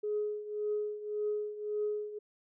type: tone with tremolo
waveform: sine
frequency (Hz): 420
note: G#4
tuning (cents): +19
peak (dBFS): -28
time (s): 0.03-2.19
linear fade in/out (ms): 10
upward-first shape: triangle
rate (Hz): 1.8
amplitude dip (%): 80
effects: tanh soft clip ceiling -24 dBFS

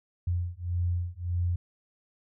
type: beating tone pair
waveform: sine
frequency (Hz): 87 / 88.7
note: F2 / F2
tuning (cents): -6 / +27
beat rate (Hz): 1.7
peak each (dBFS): -30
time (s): 0.27-1.56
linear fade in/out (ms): 5
effects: none

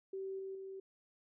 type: tone with level steps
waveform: sine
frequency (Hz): 385.1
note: G4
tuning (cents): -31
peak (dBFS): -39 / -41 / -44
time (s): 0.13-0.8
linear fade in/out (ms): 5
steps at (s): 0.39 / 0.55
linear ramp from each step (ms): 2
effects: none

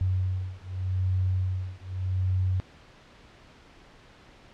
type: beating tone pair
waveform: sine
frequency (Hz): 92.5 / 93.34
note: F#2 / F#2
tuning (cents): 0 / +16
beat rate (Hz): 0.84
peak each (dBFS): -28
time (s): 0.01-2.6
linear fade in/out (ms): 0
effects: pink hiss -53 dBFS RMS until 4.53 s + low-pass 4000 Hz 12 dB/octave

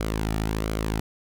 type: tone with flanger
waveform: sawtooth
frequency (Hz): 53.8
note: A1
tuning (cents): -38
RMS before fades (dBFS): -27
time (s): 0-1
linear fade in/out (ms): 5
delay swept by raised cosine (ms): 1.1 to 1.94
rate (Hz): 1.4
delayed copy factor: -0.5
effects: none

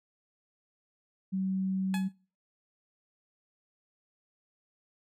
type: tone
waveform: sine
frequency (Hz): 190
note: F#3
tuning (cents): +46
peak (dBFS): -28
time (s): 1.32-2.09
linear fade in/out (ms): 20
type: tone with exponential decay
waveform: 15% pulse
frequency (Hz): 848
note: G#5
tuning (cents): +36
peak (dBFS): -26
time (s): 1.94-2.12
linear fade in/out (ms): 1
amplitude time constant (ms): 38
effects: noise-tail reverb RT60 0.4 s tail -23 dB re dry + AAC 48 kbps

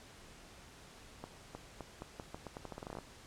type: accelerating click train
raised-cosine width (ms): 1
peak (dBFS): -29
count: 18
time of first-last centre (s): 1.24-2.987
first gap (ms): 310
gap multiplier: 0.83
effects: pink hiss -56 dBFS RMS until 3.26 s + low-pass 9000 Hz 12 dB/octave

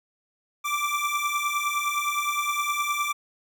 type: beating tone pair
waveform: 25% pulse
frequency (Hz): 1166 / 1175.7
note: D6 / D6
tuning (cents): -13 / +2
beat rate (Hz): 9.7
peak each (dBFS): -25 / -23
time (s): 0.64-3.13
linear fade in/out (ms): 20
effects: none

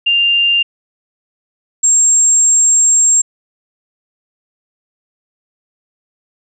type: tone pair in turn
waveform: sine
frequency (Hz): 2794 / 7475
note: F7 / A#8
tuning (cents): 0 / +4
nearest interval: octave + perfect fourth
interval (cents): 1704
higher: second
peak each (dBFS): -9 / -7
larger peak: second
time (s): 0.06-0.63 / 1.83-3.22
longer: second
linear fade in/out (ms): 10
effects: none

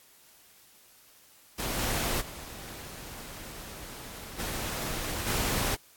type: noise with level steps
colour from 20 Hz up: pink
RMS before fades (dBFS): -32 / -30 / -43 / -34 / -29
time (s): 1.58-5.76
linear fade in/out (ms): 20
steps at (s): 1.78 / 2.2 / 4.38 / 5.26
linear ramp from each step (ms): 20
effects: white hiss -58 dBFS RMS until 5.96 s + AAC 64 kbps

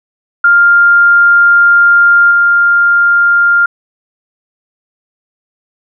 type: tone with level steps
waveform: sine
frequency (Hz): 1400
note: F6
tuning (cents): +4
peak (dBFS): -3 / -5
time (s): 0.44-3.66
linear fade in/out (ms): 5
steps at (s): 2.31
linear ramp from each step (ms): 2
effects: none

